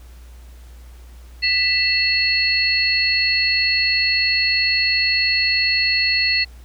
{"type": "tone cluster", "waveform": "sine", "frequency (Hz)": [1983, 2669, 4343], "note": ["B6", "E7", "C#8"], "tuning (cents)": [7, 21, -36], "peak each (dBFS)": [-21, -21, -18], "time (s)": [1.42, 6.45], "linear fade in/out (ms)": 20, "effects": ["added 60 Hz sine -38 dBFS peak until 6.64 s", "pink hiss -52 dBFS RMS until 6.64 s"]}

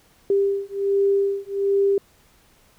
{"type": "beating tone pair", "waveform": "sine", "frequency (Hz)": [396.1, 397.4], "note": ["G4", "G4"], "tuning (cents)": [18, 24], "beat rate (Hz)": 1.3, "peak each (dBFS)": [-21, -21], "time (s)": [0.3, 1.98], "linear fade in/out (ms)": 2, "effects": ["pink hiss -57 dBFS RMS until 2.78 s"]}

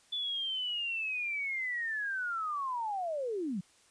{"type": "linear sweep", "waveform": "sine", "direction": "down", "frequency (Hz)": [3482, 164.81], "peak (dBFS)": -32, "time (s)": [0.12, 3.61], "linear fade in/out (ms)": 10, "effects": ["white hiss -64 dBFS RMS until 3.9 s", "resampled to 22050 Hz"]}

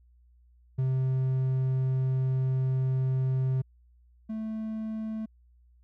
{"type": "tone pair in turn", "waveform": "triangle", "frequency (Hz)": [130.81, 219.3], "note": ["C3", "A3"], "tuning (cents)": [0, -6], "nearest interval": "major sixth", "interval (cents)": 894, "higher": "second", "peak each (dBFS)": [-22, -29], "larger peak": "first", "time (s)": [[0.78, 3.62], [4.29, 5.26]], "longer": "first", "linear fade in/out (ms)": 10, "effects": ["added 60 Hz sine -57 dBFS peak until 5.83 s"]}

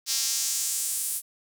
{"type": "tone with high-pass filter sweep", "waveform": "square", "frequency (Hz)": 123.47, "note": "B2", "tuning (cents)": 0, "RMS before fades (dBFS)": -28, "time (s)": [0.06, 1.22], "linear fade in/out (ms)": 50, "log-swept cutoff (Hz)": [5200, 10000], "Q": 1.9, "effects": []}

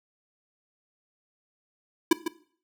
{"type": "tone with echo", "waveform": "square", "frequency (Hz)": 330.9, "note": "E4", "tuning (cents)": 7, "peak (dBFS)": -15, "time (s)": [2.11, 2.13], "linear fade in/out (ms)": 5, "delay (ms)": 150, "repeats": 1, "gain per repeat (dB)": -10, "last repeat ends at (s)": 2.28, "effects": ["noise-tail reverb RT60 0.5 s tail -17 dB re dry"]}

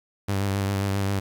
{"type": "tone with vibrato", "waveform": "sawtooth", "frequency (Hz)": 98.7, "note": "G2", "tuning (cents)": 12, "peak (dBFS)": -19, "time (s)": [0.28, 1.2], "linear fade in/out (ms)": 10, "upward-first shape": "sine", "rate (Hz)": 7.5, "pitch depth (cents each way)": 30, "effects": ["9-bit"]}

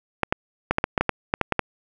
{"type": "clicks", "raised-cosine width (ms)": 0.5, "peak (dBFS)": -4, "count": 12, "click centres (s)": [0.233, 0.325, 0.71, 0.784, 0.841, 0.978, 1.01, 1.093, 1.339, 1.413, 1.523, 1.593], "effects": []}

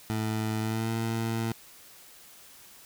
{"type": "tone with pitch glide", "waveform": "20% pulse", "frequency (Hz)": [109.5, 113.56], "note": ["A2", "A#2"], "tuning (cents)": [-8, -45], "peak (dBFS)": -23, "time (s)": [0.1, 1.52], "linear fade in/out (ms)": 0, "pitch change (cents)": 63, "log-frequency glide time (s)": [0.6, 0.92], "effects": ["white hiss -52 dBFS RMS until 2.85 s"]}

